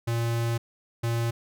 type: tone pair in turn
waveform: square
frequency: 116.54 / 116.54 Hz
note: A#2 / A#2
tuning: 0 / 0 cents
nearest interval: unison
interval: 0 cents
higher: neither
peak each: -25 dBFS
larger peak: neither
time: 0.07-0.58 / 1.03-1.31 s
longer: first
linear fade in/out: 10 ms
effects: none